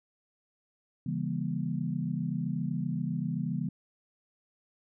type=chord; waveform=sine; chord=C# diminished seventh; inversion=none; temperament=just; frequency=138.59 / 166.31 / 199.57 / 239.5 Hz; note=C#3 / E3 / G3 / Bb3; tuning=0 / +16 / +31 / +47 cents; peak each=-35 / -33 / -36 / -36 dBFS; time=1.06-3.69 s; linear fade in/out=5 ms; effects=none